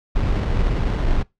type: noise with sample-and-hold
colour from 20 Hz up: brown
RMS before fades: -19 dBFS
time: 0.15-1.23 s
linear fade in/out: 10 ms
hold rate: 2450 Hz
effects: noise-tail reverb RT60 0.2 s tail -22 dB re dry + low-pass 4000 Hz 12 dB/octave